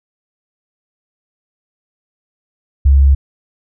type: tone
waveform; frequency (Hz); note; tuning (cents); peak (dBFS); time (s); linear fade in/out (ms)
sine; 68.8; C#2; -12; -5; 2.85-3.15; 10
effects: none